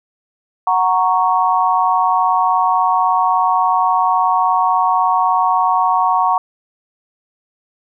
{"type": "chord", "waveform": "sine", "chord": "F# major", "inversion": "none", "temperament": "equal", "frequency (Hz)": [740, 932.3, 1108.7], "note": ["F#5", "A#5", "C#6"], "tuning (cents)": [0, 0, 0], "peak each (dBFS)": -16, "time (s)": [0.67, 6.38], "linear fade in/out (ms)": 2, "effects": []}